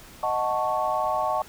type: chord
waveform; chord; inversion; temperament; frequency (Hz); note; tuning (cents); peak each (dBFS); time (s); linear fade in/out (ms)
sine; D# half-diminished seventh; none; equal; 622.3 / 740 / 880 / 1108.7; D#5 / F#5 / A5 / C#6; 0 / 0 / 0 / 0; -28; 0.23-1.42; 2
effects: pink hiss -47 dBFS RMS until 1.48 s